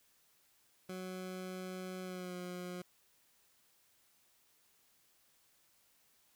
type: tone with pitch glide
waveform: 20% pulse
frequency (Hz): 185 to 179.53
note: F#3 to F3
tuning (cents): 0 to +48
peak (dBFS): -37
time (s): 0.89-2.82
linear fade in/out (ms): 5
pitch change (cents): -52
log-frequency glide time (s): 2.03-2.36
effects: white hiss -71 dBFS RMS until 6.35 s